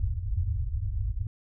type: low-pass noise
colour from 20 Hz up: white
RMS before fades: -29 dBFS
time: 0-1.27 s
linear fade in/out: 2 ms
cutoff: 110 Hz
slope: 96 dB/octave
effects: none